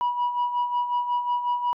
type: tone with tremolo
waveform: sine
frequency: 973 Hz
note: B5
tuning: 26 cents flat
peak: -18 dBFS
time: 0.01-1.73 s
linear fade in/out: 0 ms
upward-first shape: sine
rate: 5.5 Hz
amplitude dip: 65%
effects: tanh soft clip ceiling -19 dBFS